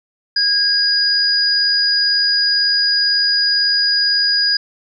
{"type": "tone pair together", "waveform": "sine", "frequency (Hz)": [1636, 4911], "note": ["G#6", "D#8"], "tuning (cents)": [-26, -23], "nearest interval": "octave + perfect fifth", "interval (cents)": 1903, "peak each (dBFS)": [-20, -13], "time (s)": [0.36, 4.57], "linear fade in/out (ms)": 5, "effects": []}